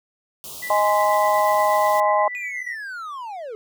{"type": "band-stop noise", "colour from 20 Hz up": "white", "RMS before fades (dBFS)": -36, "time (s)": [0.44, 2], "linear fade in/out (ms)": 0, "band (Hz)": [1200, 2800], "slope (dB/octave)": 48}
{"type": "tone with tremolo", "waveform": "sine", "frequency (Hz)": 1975.5, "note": "B6", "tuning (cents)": 0, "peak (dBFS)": -27, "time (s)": [0.62, 2.75], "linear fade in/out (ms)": 10, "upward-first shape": "sine", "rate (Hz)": 8.3, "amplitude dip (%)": 50}
{"type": "chord", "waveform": "sine", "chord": "Ab major", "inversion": "second", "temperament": "just", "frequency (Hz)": [623, 830.6, 1038.3], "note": ["Eb5", "Ab5", "C6"], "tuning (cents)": [2, 0, -14], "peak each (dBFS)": -20, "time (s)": [0.7, 2.28], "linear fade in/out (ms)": 2}
{"type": "linear sweep", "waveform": "triangle", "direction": "down", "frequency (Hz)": [2489, 414.3], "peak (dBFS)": -28, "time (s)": [2.35, 3.55], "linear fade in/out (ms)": 0}
{"effects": []}